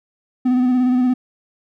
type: tone with vibrato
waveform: triangle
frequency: 251.5 Hz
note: B3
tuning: 32 cents sharp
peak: -11 dBFS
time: 0.45-1.14 s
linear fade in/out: 10 ms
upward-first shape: square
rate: 17 Hz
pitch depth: 25 cents each way
effects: none